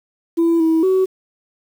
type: tone with pitch steps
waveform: sine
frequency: 334.1 / 323.4 / 376.7 Hz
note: E4 / E4 / F#4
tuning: +23 / -33 / +31 cents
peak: -10 dBFS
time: 0.37-1.06 s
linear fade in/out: 20 ms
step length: 230 ms
effects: tanh soft clip ceiling -10 dBFS + 7-bit